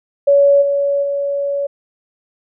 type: tone with level steps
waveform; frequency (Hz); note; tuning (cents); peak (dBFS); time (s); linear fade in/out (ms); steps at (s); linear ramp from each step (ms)
sine; 564; C#5; +30; -7 / -13 / -16; 0.27-1.67; 10; 0.61 / 1.02; 20
effects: none